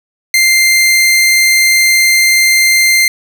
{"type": "tone", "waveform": "sawtooth", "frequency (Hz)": 2093, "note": "C7", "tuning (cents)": 0, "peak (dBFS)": -3, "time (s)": [0.34, 3.08], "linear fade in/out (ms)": 2, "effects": []}